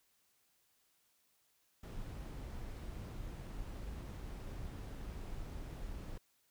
brown noise, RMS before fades -45 dBFS, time 1.83-6.18 s, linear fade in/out 5 ms, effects white hiss -75 dBFS RMS until 6.5 s

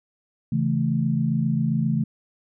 sine chord, A major, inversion first, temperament just, 137.5 / 165 / 220 Hz, C#3 / E3 / A3, -14 / +2 / 0 cents, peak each -24 dBFS, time 0.52-2.04 s, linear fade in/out 5 ms, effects none

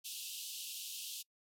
pink band-pass noise, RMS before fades -45 dBFS, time 0.04-1.23 s, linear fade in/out 20 ms, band 2700 to 16000 Hz, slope 96 dB/octave, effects noise-tail reverb RT60 0.1 s tail -25 dB re dry

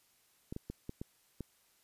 clicks, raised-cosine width 3 ms, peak -27 dBFS, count 6, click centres 0.525 / 0.564 / 0.7 / 0.894 / 1.015 / 1.407 s, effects white hiss -70 dBFS RMS until 1.83 s + resampled to 32000 Hz

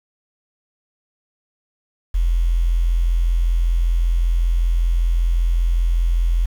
sine tone with quantisation, 42.6 Hz, F1, 42 cents flat, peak -14 dBFS, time 2.14-6.46 s, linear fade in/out 10 ms, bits 7, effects none

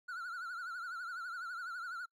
triangle tone with vibrato, 1411 Hz, F6, 17 cents sharp, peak -38 dBFS, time 0.08-2.06 s, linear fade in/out 10 ms, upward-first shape triangle, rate 12 Hz, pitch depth 120 cents each way, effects noise-tail reverb RT60 0.1 s tail -26 dB re dry

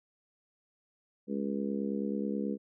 harmonic tone, 69.3 Hz, C#2, in tune, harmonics 3 / 4 / 5 / 6 / 7, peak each -33 / -37 / -41 / -40 / -40 dBFS, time 1.27-2.58 s, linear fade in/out 50 ms, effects none

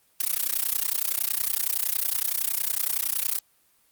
blue noise with amplitude modulation, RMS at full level -22 dBFS, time 0.2-3.39 s, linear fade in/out 5 ms, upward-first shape sine, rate 30.8 Hz, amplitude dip 95%, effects white hiss -64 dBFS RMS until 3.91 s + Opus 32 kbps

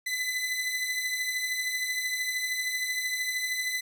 sawtooth beating tone pair, 1999 / 2012 Hz, B6 / B6, +20 / +32 cents, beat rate 13 Hz, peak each -32 / -26 dBFS, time 0.06-3.81 s, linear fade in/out 10 ms, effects none

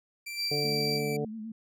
sawtooth tone with pitch glide, 2349 to 2326 Hz, D7 to D7, 0 to -17 cents, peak -33 dBFS, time 0.26-1.17 s, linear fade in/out 10 ms, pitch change -17 cents, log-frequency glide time 0.4-0.79 s
triangle tone, 4699 Hz, D8, in tune, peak -29 dBFS, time 0.35-1.01 s, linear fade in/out 50 ms
harmonic tone, 146.83 Hz, D3, in tune, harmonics 1 / 2 / 3 / 4 / 5, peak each -34 / -39 / -31 / -41 / -41 dBFS, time 0.51-1.25 s, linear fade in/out 5 ms
sine tone with vibrato, 220 Hz, A3, in tune, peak -36 dBFS, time 0.64-1.52 s, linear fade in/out 5 ms, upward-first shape sine, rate 8.7 Hz, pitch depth 54 cents each way
effects none

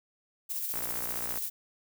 violet noise with tremolo, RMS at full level -33 dBFS, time 0.49-1.5 s, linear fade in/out 20 ms, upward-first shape square, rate 15 Hz, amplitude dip 30%
click train, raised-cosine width 0.5 ms, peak -24 dBFS, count 39, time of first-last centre 0.74-1.374 s, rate 59.9 Hz
effects none

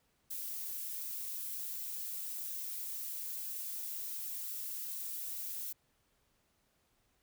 violet noise with flanger, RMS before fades -41 dBFS, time 0.3-5.73 s, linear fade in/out 10 ms, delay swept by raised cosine 1.9 to 6.2 ms, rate 1.3 Hz, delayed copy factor +0.5, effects pink hiss -75 dBFS RMS until 7.22 s

